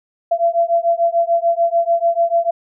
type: beating tone pair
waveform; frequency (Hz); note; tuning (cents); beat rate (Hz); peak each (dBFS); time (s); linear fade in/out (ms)
sine; 675 / 681.8; E5 / F5; +41 / -42; 6.8; -16; 0.31-2.51; 10
effects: none